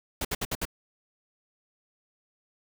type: noise bursts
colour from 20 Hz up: pink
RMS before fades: -30 dBFS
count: 5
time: 0.21-0.653 s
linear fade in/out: 5 ms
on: 39 ms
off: 62 ms
effects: none